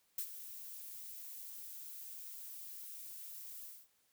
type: noise with ADSR envelope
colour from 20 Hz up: violet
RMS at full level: -37 dBFS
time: 0.18-3.88 s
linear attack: 4 ms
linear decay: 75 ms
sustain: -12 dB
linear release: 230 ms
effects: white hiss -75 dBFS RMS until 4.12 s